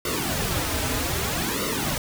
pink noise with flanger, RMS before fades -26 dBFS, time 0.05-1.98 s, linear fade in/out 2 ms, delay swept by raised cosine 1.2 to 5.6 ms, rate 0.63 Hz, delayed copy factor -0.85, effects none

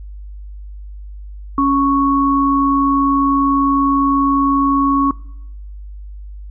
sine tone pair together, 277.2 / 1108.7 Hz, C#4 / C#6, 0 / 0 cents, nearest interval 2 octaves, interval 2400 cents, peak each -14 dBFS, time 1.58-5.11 s, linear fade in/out 2 ms, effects noise-tail reverb RT60 0.8 s tail -23 dB re dry + added 50 Hz sine -29 dBFS peak until 6.5 s

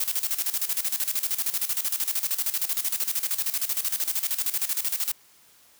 blue noise with tremolo, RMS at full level -25 dBFS, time 0-5.12 s, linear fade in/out 5 ms, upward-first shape square, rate 13 Hz, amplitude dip 75%, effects white hiss -57 dBFS RMS until 5.79 s + high-pass 60 Hz 12 dB/octave

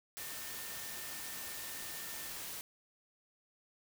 sine tone in noise, 1800 Hz, A6, 39 cents sharp, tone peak -53 dBFS, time 0.18-2.3 s, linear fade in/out 0 ms, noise white, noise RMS -44 dBFS, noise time 0.17-2.61 s, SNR -12 dB, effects none

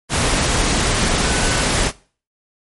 sine tone in noise, 1500 Hz, F#6, 23 cents sharp, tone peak -27 dBFS, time 1.21-1.67 s, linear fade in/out 50 ms, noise pink, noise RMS -17 dBFS, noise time 0.09-1.92 s, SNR -13 dB, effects noise-tail reverb RT60 0.4 s tail -20 dB re dry + MP3 48 kbps

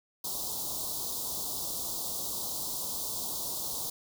white band-stop noise, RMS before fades -35 dBFS, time 0.24-3.9 s, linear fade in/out 5 ms, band 1100 to 3600 Hz, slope 48 dB/octave, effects none

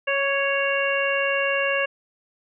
harmonic tone with a mistuned harmonic, 554 Hz, C#5, 1 cent flat, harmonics 1 / 2 / 3 / 4 / 5, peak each -24 / -30 / -26 / -30 / -26 dBFS, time 0.07-1.86 s, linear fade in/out 10 ms, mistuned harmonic 2, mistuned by +17 cents, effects none

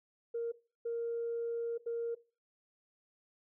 sine tone bursts at uneven times, 466.2 Hz, A#4, in tune, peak -32 dBFS, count 3, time 0.34-0.52 / 0.85-1.78 / 1.86-2.15 s, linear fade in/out 10 ms, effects noise-tail reverb RT60 0.3 s tail -18 dB re dry + tanh soft clip ceiling -29 dBFS

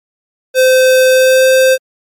square tone with pitch glide, 516 to 521.7 Hz, C5 to C5, -24 to -5 cents, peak -6 dBFS, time 0.54-1.78 s, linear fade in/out 50 ms, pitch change +19 cents, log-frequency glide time 1.1-1.48 s, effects MP3 64 kbps

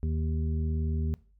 harmonic tone, 78.6 Hz, D#2, 18 cents sharp, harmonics 1 / 2 / 3 / 5, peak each -27 / -35 / -37 / -44 dBFS, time 0.03-1.14 s, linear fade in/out 0 ms, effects noise-tail reverb RT60 0.4 s tail -21 dB re dry + added 50 Hz sine -59 dBFS peak until 1.39 s

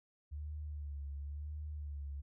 sine tone with vibrato, 73 Hz, D2, 10 cents flat, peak -40 dBFS, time 0.31-2.22 s, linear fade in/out 20 ms, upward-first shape sine, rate 0.96 Hz, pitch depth 60 cents each way, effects none

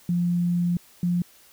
sine tone pair in turn, 174.61 / 175.72 Hz, F3 / F3, 0 / +11 cents, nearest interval unison, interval 11 cents, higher second, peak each -20 dBFS, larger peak neither, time 0.09-0.77 / 1.03-1.22 s, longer first, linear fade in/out 2 ms, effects white hiss -54 dBFS RMS until 1.52 s

